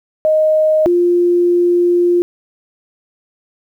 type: tone pair in turn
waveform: sine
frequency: 622.3 / 350.5 Hz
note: D#5 / F4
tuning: 0 / +6 cents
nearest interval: minor seventh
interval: 994 cents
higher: first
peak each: -9 dBFS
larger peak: neither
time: 0.25-0.86 / 0.86-2.22 s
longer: second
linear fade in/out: 0 ms
effects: 8-bit